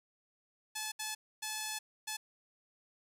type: tone bursts at uneven times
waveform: 5% pulse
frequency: 863 Hz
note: A5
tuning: 34 cents flat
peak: -25 dBFS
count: 4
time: 0.75-0.92 / 0.99-1.15 / 1.42-1.79 / 2.07-2.17 s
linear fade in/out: 10 ms
effects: none